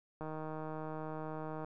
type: click train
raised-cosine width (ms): 1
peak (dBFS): -29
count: 225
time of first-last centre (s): 0.21-1.646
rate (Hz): 156
effects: none